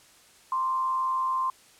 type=tone with frequency modulation; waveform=sine; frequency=1046.5 Hz; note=C6; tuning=in tune; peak=-24 dBFS; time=0.52-1.5 s; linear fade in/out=2 ms; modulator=122 Hz; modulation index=0.31; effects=white hiss -56 dBFS RMS until 1.79 s + low-pass 10000 Hz 12 dB/octave